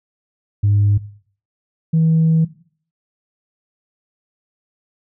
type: tone pair in turn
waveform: sine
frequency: 102.2 / 161.34 Hz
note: G#2 / E3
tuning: -27 / -37 cents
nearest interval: minor sixth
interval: 790 cents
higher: second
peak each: -10 dBFS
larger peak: neither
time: 0.63-0.98 / 1.93-2.45 s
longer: second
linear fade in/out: 10 ms
effects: noise-tail reverb RT60 0.5 s tail -17 dB re dry + tanh soft clip ceiling -8 dBFS